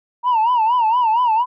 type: tone with vibrato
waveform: sine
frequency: 932.3 Hz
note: A#5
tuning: in tune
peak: -11 dBFS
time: 0.23-1.46 s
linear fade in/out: 50 ms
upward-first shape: sine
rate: 4.3 Hz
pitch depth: 130 cents each way
effects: tanh soft clip ceiling -11 dBFS